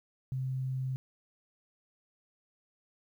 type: tone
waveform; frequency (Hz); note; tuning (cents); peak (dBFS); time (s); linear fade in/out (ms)
sine; 130.81; C3; 0; -31; 0.32-0.96; 0
effects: 11-bit